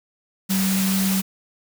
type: tone in noise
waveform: sine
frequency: 191.5 Hz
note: G3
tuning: 40 cents flat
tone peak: -19 dBFS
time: 0.49-1.22 s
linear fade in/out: 20 ms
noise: white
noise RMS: -26 dBFS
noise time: 0.49-1.22 s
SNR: +4 dB
effects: none